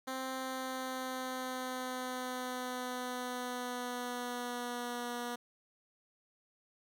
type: tone with pitch glide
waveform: 10% pulse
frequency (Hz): 261.6 to 241.3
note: C4 to B3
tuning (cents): 0 to -40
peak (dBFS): -29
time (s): 0.07-5.36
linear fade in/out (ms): 10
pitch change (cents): -140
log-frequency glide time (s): 0.35-5.13
effects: none